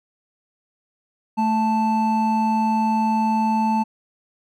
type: tone pair together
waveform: triangle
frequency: 220 / 880 Hz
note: A3 / A5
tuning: 0 / 0 cents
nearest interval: 2 octaves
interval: 2400 cents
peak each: -18 dBFS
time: 1.37-3.84 s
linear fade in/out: 20 ms
effects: none